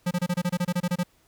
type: tone bursts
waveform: square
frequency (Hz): 177.5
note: F3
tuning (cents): +28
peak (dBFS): -23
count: 13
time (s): 0.06-1.035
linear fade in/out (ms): 10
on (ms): 51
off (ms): 26
effects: pink hiss -63 dBFS RMS until 1.27 s